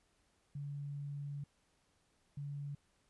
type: tone bursts at uneven times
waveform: sine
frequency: 143 Hz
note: D3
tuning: 46 cents flat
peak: -40 dBFS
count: 2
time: 0.55-1.44 / 2.37-2.75 s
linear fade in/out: 5 ms
effects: pink hiss -75 dBFS RMS until 3.09 s + resampled to 24000 Hz